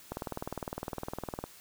click train, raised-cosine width 1 ms, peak -21 dBFS, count 27, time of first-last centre 0.12-1.44 s, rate 19.7 Hz, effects white hiss -54 dBFS RMS until 1.6 s

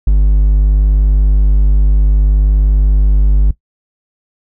triangle tone, 50.3 Hz, G1, 45 cents sharp, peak -4 dBFS, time 0.07-3.51 s, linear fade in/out 5 ms, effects noise-tail reverb RT60 0.1 s tail -17 dB re dry

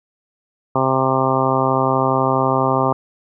harmonic tone, 132.1 Hz, C3, 17 cents sharp, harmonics 1 / 2 / 3 / 4 / 5 / 6 / 7 / 8 / 9, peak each -23 / -23 / -23 / -23 / -23 / -23 / -23 / -23 / -23 dBFS, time 0.75-2.93 s, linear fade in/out 5 ms, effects none

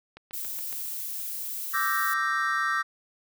click train, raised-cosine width 0.3 ms, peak -28 dBFS, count 5, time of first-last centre 0.17-0.728 s, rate 7.17 Hz
violet noise, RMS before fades -34 dBFS, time 0.33-2.14 s, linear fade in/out 5 ms
triangle chord, E half-diminished seventh, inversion third, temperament equal, 1174.7 / 1318.5 / 1568 / 1864.7 Hz, D6 / E6 / G6 / Bb6, 0 / 0 / 0 / 0 cents, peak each -28 dBFS, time 1.73-2.83 s, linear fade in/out 20 ms
effects none

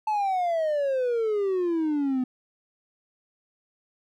triangle exponential sweep, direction down, 876 to 250 Hz, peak -20 dBFS, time 0.07-2.24 s, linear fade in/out 5 ms, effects tanh soft clip ceiling -16 dBFS

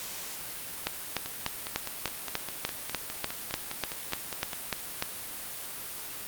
two click trains, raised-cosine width 0.2 ms, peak -10 / -17 dBFS, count 15 / 17, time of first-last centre 0.87-5.024 / 1.26-4.532 s, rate 3.37 / 4.89 Hz, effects white hiss -39 dBFS RMS until 6.27 s + Opus 48 kbps

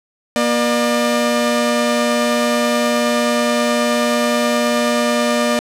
sawtooth tone pair together, 238.2 / 600.2 Hz, A#3 / D5, +38 / +38 cents, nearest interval octave + major third, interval 1600 cents, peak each -13 dBFS, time 0.36-5.59 s, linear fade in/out 0 ms, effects low-pass 11000 Hz 12 dB/octave

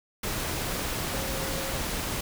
sine tone in noise, 538 Hz, C5, 48 cents sharp, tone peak -38 dBFS, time 1.13-1.78 s, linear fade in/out 5 ms, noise pink, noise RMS -31 dBFS, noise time 0.23-2.21 s, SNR -10 dB, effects none

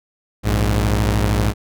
sawtooth tone pair together, 58.36 / 103.83 Hz, A#1 / G#2, +3 / 0 cents, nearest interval minor seventh, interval 997 cents, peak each -14 dBFS, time 0.43-1.54 s, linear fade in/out 50 ms, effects none

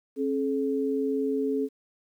sine tone pair together, 270 / 428.6 Hz, C#4 / A4, -45 / -45 cents, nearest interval minor sixth, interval 800 cents, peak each -27 dBFS, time 0.16-1.69 s, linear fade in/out 50 ms, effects 10-bit

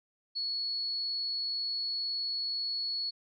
sine tone, 4381 Hz, C#8, 21 cents flat, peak -31 dBFS, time 0.35-3.11 s, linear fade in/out 20 ms, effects none

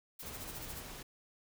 blue noise with tremolo, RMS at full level -45 dBFS, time 0.19-0.81 s, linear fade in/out 5 ms, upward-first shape sine, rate 14 Hz, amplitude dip 90%
pink noise, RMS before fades -47 dBFS, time 0.22-1.03 s, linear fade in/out 10 ms
effects none

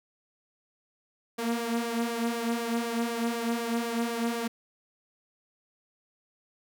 sawtooth tone with flanger, 233.1 Hz, A#3, in tune, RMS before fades -30 dBFS, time 1.38-4.48 s, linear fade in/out 10 ms, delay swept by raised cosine 1.7 to 4.2 ms, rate 4 Hz, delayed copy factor +0.6, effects none

